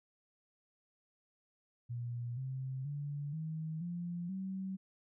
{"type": "tone with pitch steps", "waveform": "sine", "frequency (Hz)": [120, 131.62, 144.36, 158.34, 173.67, 190.49], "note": ["B2", "C3", "D3", "D#3", "F3", "G3"], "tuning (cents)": [-49, 11, -29, 31, -9, -49], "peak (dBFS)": -37, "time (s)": [1.89, 4.77], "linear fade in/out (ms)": 20, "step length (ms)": 480, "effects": []}